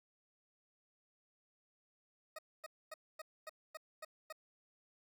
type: tone bursts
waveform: 20% pulse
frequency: 627 Hz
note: D#5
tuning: 13 cents sharp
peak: -40 dBFS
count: 8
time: 2.36-4.326 s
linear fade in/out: 5 ms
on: 27 ms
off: 250 ms
effects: none